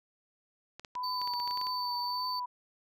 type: clicks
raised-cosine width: 0.2 ms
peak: -27 dBFS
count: 12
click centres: 0.796 / 0.848 / 0.953 / 1.216 / 1.275 / 1.337 / 1.4 / 1.476 / 1.51 / 1.574 / 1.614 / 1.669 s
type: tone with vibrato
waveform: sine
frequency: 987.8 Hz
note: B5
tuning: in tune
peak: -33 dBFS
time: 0.95-2.46 s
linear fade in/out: 10 ms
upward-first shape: sine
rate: 1.7 Hz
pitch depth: 30 cents each way
type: tone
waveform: triangle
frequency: 4548 Hz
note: C#8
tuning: 44 cents sharp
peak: -34 dBFS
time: 1.03-2.4 s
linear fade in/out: 10 ms
effects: none